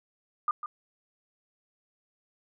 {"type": "tone with echo", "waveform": "sine", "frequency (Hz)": 1211, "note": "D#6", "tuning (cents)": -47, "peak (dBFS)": -23, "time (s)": [0.48, 0.51], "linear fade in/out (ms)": 2, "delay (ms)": 150, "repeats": 1, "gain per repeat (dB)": -10, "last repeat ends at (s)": 0.66, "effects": []}